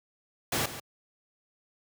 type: noise with echo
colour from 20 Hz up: pink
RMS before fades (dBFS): -28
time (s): 0.52-0.66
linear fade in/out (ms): 5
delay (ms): 140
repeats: 1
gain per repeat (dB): -12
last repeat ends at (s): 0.8
effects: high-pass 100 Hz 12 dB/octave